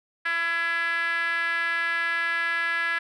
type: tone with band-pass filter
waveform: 5% pulse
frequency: 335.3 Hz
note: E4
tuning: 30 cents sharp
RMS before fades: -26 dBFS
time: 0.25-2.99 s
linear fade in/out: 10 ms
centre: 1700 Hz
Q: 4.7
effects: none